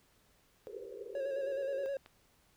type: band-pass noise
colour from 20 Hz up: pink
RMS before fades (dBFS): -46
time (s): 0.67-1.86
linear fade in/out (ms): 0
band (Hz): 370 to 520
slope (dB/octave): 96
type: tone with vibrato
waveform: triangle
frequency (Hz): 548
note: C#5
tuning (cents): -20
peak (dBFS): -32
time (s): 1.15-1.97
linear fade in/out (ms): 2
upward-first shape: square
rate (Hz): 9.5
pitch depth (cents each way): 35
type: click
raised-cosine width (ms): 0.3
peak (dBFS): -36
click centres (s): 2.061
effects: pink hiss -69 dBFS RMS until 2.56 s